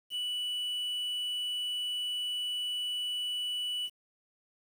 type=tone with quantisation; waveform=triangle; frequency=2960 Hz; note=F#7; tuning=in tune; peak=-30 dBFS; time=0.1-3.9 s; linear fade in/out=50 ms; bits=9; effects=none